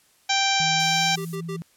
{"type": "harmonic tone", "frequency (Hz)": 784, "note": "G5", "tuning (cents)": 0, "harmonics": [1, 2, 3, 4, 5, 6, 7, 8, 9], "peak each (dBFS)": [-24, -29, -26, -28, -27, -34, -29, -32, -34], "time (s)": [0.29, 1.16], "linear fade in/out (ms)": 10}
{"type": "tone with pitch glide", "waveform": "sine", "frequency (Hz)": [160, 166.31], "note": ["D#3", "E3"], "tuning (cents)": [49, 16], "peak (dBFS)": -30, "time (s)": [0.6, 1.62], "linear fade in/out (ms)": 0, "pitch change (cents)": 67, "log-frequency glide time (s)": [0.76, 1.04]}
{"type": "noise", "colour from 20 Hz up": "violet", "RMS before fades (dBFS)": -39, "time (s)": [0.79, 1.36], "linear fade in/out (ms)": 10}
{"type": "tone bursts", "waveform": "square", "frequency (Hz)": 392, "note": "G4", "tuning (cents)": 0, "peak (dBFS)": -31, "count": 3, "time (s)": [1.17, 1.567], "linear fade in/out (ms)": 10, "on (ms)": 83, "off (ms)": 74}
{"effects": ["white hiss -60 dBFS RMS until 1.76 s", "low-pass 12000 Hz 12 dB/octave"]}